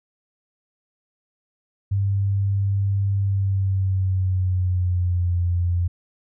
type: tone with pitch glide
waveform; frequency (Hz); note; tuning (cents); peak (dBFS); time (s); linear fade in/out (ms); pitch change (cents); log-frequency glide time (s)
sine; 99 to 87.69; G2 to F2; +18 to +8; -18; 1.91-5.88; 10; -210; 3.19-5.38
effects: none